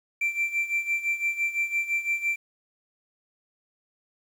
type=tone with tremolo; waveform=triangle; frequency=2349 Hz; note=D7; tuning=in tune; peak=-19 dBFS; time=0.21-2.36 s; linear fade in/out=5 ms; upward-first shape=sine; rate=5.9 Hz; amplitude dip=80%; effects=tanh soft clip ceiling -17 dBFS + 9-bit